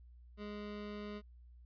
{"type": "tone", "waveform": "25% pulse", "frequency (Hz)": 207.7, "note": "G#3", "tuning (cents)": 0, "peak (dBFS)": -39, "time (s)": [0.37, 1.22], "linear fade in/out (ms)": 50, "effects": ["added 60 Hz sine -55 dBFS peak until 1.65 s", "resampled to 11025 Hz"]}